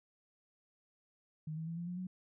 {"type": "tone with pitch steps", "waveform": "sine", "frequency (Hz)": [155.56, 160.86, 166.34, 172.01, 177.87, 183.93], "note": ["D#3", "E3", "E3", "F3", "F3", "F#3"], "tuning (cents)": [0, -42, 16, -26, 32, -10], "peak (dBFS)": -38, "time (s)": [1.47, 2.07], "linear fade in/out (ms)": 5, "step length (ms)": 100, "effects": []}